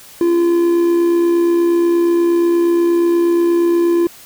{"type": "tone with amplitude modulation", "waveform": "triangle", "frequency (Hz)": 342.7, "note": "F4", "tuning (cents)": -33, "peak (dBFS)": -7, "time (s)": [0.21, 4.07], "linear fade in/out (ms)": 2, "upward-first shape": "sine", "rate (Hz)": 68.4, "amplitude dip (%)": 35, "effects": ["white hiss -40 dBFS RMS until 4.25 s"]}